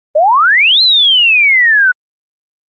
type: exponential two-way sweep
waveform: sine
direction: up then down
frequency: 574 to 4186 to 1461 Hz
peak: -5 dBFS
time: 0.15-1.92 s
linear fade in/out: 10 ms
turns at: 0.82 s
effects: Opus 24 kbps